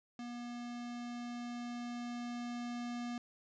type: tone with level ramp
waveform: square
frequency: 240.5 Hz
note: B3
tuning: 46 cents flat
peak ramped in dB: -43 to -39 dBFS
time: 0.19-3.18 s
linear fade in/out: 2 ms
effects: resampled to 16000 Hz